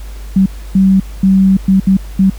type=tone bursts at uneven times; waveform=sine; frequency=191.6 Hz; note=G3; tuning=39 cents flat; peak=-5 dBFS; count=6; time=0.36-0.46 / 0.75-1 / 1.23-1.57 / 1.68-1.8 / 1.87-1.97 / 2.19-2.3 s; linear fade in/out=5 ms; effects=added 50 Hz sine -24 dBFS peak until 2.38 s + pink hiss -39 dBFS RMS until 2.38 s